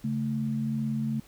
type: tone pair together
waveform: sine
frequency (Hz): 138.59 / 220.9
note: C#3 / A3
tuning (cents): 0 / +7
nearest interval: minor sixth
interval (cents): 807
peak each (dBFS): -31 / -28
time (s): 0.04-1.2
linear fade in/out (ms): 5
effects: pink hiss -56 dBFS RMS until 1.27 s